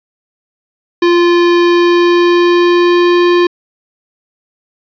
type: tone with pitch glide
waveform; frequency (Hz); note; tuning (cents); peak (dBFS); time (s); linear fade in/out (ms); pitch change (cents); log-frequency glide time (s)
square; 347.2 to 351; F4 to F4; -10 to +9; -7; 1.02-3.47; 5; +19; 1.63-3.24
effects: resampled to 11025 Hz + 7-bit